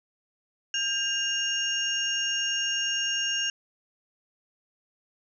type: tone cluster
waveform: sine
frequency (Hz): 1598 / 2821 / 5570 / 6490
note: G6 / F7 / F8 / G#8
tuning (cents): +33 / +17 / -5 / -41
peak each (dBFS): -33 / -27 / -35 / -34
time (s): 0.74-3.5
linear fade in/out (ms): 2
effects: none